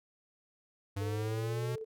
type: linear sweep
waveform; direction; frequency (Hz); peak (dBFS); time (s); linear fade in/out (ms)
square; up; 98 to 125.3; -34; 0.96-1.76; 10
type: tone with tremolo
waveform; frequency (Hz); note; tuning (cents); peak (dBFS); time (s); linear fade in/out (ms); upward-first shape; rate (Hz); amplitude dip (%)
sine; 440.7; A4; +3; -37; 1-1.85; 20; square; 16; 35
effects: none